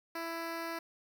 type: tone with notch filter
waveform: 10% pulse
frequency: 331.9 Hz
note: E4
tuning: 12 cents sharp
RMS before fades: -39 dBFS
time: 0.15-0.79 s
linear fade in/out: 5 ms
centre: 7700 Hz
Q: 1.6
effects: 10-bit